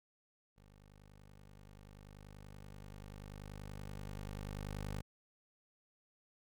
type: tone with level ramp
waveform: 15% pulse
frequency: 50.4 Hz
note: G1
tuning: 49 cents sharp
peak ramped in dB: -55 to -33 dBFS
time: 0.56-5.02 s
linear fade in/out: 20 ms
effects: none